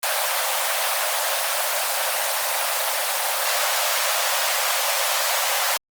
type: high-pass noise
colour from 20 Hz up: pink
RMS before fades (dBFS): -22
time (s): 0.03-5.77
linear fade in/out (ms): 0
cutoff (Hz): 530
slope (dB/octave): 96
effects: Opus 24 kbps